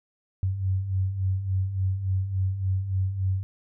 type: beating tone pair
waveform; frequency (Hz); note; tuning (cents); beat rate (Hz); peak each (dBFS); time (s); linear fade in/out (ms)
sine; 92.3 / 95.8; F#2 / G2; -4 / -39; 3.5; -31 / -24; 0.43-3.43; 0
effects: none